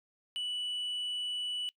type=tone; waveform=sine; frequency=2960 Hz; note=F#7; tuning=in tune; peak=-30 dBFS; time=0.36-1.69 s; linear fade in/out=0 ms; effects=noise-tail reverb RT60 0.1 s tail -24 dB re dry + tanh soft clip ceiling -32 dBFS